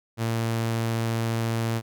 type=tone; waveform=sawtooth; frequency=114.3 Hz; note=A#2; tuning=34 cents flat; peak=-20 dBFS; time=0.17-1.82 s; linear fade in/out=50 ms; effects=none